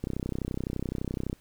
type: click train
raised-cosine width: 3 ms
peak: -18 dBFS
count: 42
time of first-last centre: 0.04-1.329 s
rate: 31.8 Hz
effects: pink hiss -62 dBFS RMS until 1.4 s